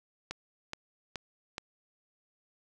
click train, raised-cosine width 0.2 ms, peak -19 dBFS, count 4, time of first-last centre 0.31-1.581 s, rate 2.36 Hz, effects none

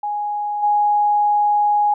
sine tone with level steps, 830 Hz, G#5, 1 cent flat, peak -20 / -13 dBFS, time 0.03-1.94 s, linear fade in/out 5 ms, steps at 0.62 s, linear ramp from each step 20 ms, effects none

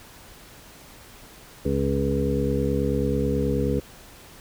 harmonic tone with a mistuned harmonic, 69.3 Hz, C#2, in tune, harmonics 1 / 2 / 3 / 4 / 6 / 7, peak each -28 / -28 / -28 / -28 / -28 / -28 dBFS, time 1.65-3.8 s, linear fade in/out 5 ms, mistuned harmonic 1, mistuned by +22 cents, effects pink hiss -47 dBFS RMS until 4.4 s

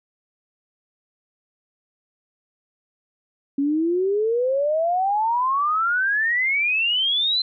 sine exponential sweep, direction up, 274 to 4123 Hz, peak -18 dBFS, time 3.58-7.42 s, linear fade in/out 5 ms, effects none

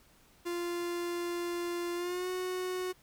45% pulse tone with pitch glide, 347.5 to 367.3 Hz, F4 to F#4, -9 to -13 cents, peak -33 dBFS, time 0.45-2.93 s, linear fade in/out 20 ms, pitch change +96 cents, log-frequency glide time 1.95-2.29 s, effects pink hiss -63 dBFS RMS until 3.02 s

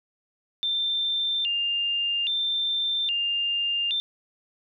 sine tone with vibrato, 3165 Hz, G7, 16 cents sharp, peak -23 dBFS, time 0.63-4 s, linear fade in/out 0 ms, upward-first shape square, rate 0.61 Hz, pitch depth 210 cents each way, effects none

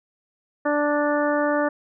harmonic tone, 293.7 Hz, D4, in tune, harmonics 1 / 2 / 3 / 4 / 5 / 6, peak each -24 / -22 / -29 / -29 / -30 / -31 dBFS, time 0.65-1.69 s, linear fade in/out 10 ms, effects none

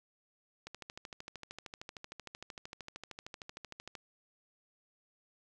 click train, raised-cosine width 0.2 ms, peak -27 dBFS, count 44, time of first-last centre 0.67-3.952 s, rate 13.1 Hz, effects none

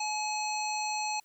harmonic tone with a mistuned harmonic, 851 Hz, G#5, 42 cents sharp, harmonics 1 / 3 / 5 / 7 / 9, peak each -32 / -37 / -39 / -40 / -42 dBFS, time 0-1.2 s, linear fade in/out 5 ms, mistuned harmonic 9, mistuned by -32 cents, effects white hiss -66 dBFS RMS until 1.24 s

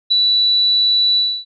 sine tone with ADSR envelope, 3951 Hz, B7, in tune, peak -9 dBFS, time 0.1-1.45 s, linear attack 18 ms, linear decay 9 ms, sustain -2 dB, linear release 280 ms, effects none

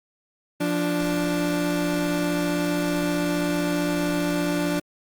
30% pulse tone pair together, 174.52 / 293.7 Hz, F3 / D4, -1 / 0 cents, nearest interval major sixth, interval 901 cents, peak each -24 / -21 dBFS, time 0.6-4.8 s, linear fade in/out 10 ms, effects Opus 32 kbps

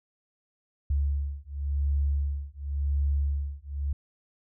sine beating tone pair, 70.4 / 71.32 Hz, C#2 / C#2, +27 / +50 cents, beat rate 0.92 Hz, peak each -28 dBFS, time 0.9-3.93 s, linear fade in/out 5 ms, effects none

